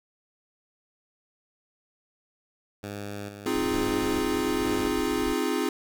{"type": "tone with tremolo", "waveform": "10% pulse", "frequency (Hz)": 101.9, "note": "G#2", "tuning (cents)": -32, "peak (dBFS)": -26, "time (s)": [2.83, 4.88], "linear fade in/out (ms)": 5, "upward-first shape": "square", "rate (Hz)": 1.1, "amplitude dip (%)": 50}
{"type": "chord", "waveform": "square", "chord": "F minor seventh", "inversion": "second", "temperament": "equal with one note detuned", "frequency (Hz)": [261.6, 311.1, 350.6, 415.3], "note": ["C4", "Eb4", "F4", "Ab4"], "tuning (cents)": [0, 0, 7, 0], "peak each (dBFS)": -31, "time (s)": [3.46, 5.69], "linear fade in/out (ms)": 2}
{"type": "noise", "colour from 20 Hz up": "brown", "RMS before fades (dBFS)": -40, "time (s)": [3.54, 5.34], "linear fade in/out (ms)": 20}
{"effects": []}